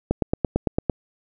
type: click train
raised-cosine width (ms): 2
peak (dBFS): -6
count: 8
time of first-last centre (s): 0.11-0.897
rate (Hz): 8.89
effects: none